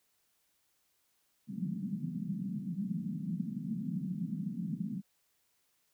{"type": "band-pass noise", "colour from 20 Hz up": "white", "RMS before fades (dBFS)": -37, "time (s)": [1.47, 5.02], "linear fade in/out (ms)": 50, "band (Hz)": [160, 220], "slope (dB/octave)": 48, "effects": ["white hiss -75 dBFS RMS until 5.93 s"]}